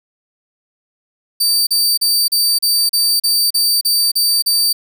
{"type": "tone bursts", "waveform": "sawtooth", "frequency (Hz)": 4629, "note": "D8", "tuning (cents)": -26, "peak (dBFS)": -9, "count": 11, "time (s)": [1.4, 4.73], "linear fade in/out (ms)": 10, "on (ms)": 270, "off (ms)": 36, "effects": []}